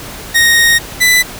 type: tone pair in turn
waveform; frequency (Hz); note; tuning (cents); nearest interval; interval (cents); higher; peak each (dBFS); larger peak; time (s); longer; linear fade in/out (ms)
sawtooth; 1864.7 / 1992.9; A#6 / B6; 0 / +15; minor second; 115; second; -3; neither; 0.34-0.79 / 1-1.23; first; 20
effects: pink hiss -28 dBFS RMS until 1.39 s